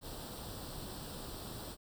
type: noise with comb filter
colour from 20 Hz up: pink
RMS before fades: -45 dBFS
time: 0.01-1.77 s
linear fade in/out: 50 ms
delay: 0.23 ms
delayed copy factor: +0.7
effects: none